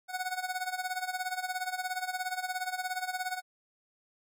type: tone with tremolo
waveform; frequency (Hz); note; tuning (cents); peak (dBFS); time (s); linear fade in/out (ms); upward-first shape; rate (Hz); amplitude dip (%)
25% pulse; 738; F#5; -5; -26; 0.08-3.42; 50; sine; 17; 80
effects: none

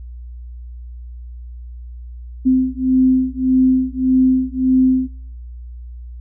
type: beating tone pair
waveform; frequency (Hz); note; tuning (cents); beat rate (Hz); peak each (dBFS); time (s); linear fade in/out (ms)
sine; 257.8 / 259.5; C4 / C4; -26 / -14; 1.7; -15 / -15; 2.45-5.08; 20
effects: noise-tail reverb RT60 0.8 s tail -26 dB re dry + added 60 Hz sine -30 dBFS peak until 6.2 s

